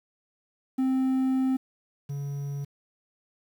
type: tone pair in turn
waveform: triangle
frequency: 261.6 / 141.49 Hz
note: C4 / C#3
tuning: 0 / +36 cents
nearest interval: major seventh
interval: 1064 cents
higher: first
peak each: -20 / -28 dBFS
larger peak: first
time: 0.78-1.57 / 2.09-2.65 s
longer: first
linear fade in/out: 10 ms
effects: 9-bit